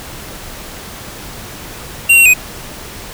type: tone with pitch steps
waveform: square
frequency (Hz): 2756 / 2736 / 2500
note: F7 / F7 / D#7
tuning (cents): -24 / -36 / +8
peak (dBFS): -5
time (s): 2.09-2.339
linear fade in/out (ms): 10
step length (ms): 83
effects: pink hiss -30 dBFS RMS until 3.13 s